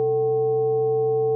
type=tone with frequency modulation; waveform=sine; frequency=444 Hz; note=A4; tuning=16 cents sharp; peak=-18 dBFS; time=0-1.35 s; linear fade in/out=0 ms; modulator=318 Hz; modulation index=0.42; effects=none